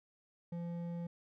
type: tone with hard clipping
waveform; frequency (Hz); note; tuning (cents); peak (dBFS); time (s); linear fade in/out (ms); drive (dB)
triangle; 171.3; F3; -33; -40; 0.52-1.07; 5; 12
effects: none